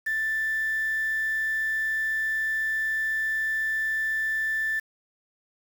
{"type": "tone with quantisation", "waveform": "sine", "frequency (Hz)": 1766, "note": "A6", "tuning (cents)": 6, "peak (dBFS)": -24, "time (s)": [0.06, 4.8], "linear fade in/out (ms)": 10, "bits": 7, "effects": []}